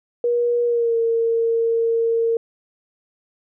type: tone with pitch glide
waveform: sine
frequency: 478.6 to 458.8 Hz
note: A#4 to A#4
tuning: +46 to -28 cents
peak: -16 dBFS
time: 0.24-2.37 s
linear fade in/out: 2 ms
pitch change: -74 cents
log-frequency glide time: 0.65-0.97 s
effects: none